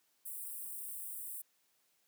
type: high-pass noise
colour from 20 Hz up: white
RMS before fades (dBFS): -44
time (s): 0.25-1.42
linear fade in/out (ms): 10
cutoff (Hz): 8100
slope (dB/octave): 96
effects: white hiss -75 dBFS RMS until 2.07 s + high-pass 150 Hz 12 dB/octave